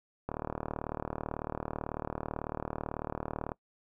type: click train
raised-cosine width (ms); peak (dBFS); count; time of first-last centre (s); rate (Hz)
1; -20; 124; 0.29-3.518; 38.1
effects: noise-tail reverb RT60 0.1 s tail -23 dB re dry